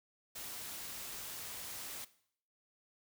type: noise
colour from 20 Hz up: white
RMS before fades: -45 dBFS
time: 0.35-2.05 s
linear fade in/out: 10 ms
effects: noise-tail reverb RT60 0.6 s tail -17 dB re dry